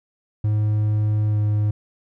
triangle tone with pitch glide, 106.2 to 105.16 Hz, G#2 to G#2, +39 to +22 cents, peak -15 dBFS, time 0.44-1.71 s, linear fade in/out 5 ms, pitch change -17 cents, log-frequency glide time 1.28-1.38 s, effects none

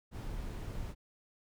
brown noise, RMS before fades -40 dBFS, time 0.11-0.95 s, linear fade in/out 50 ms, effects none

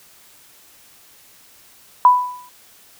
sine tone with exponential decay, 992 Hz, B5, 7 cents sharp, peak -4 dBFS, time 2.05-2.49 s, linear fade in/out 1 ms, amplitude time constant 94 ms, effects white hiss -49 dBFS RMS until 2.99 s

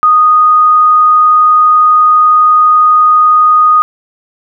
sine tone, 1239 Hz, D#6, 8 cents flat, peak -3 dBFS, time 0.03-3.82 s, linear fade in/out 0 ms, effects none

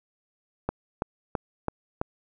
click train, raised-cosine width 1 ms, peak -12 dBFS, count 5, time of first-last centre 0.69-2.015 s, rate 3.02 Hz, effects none

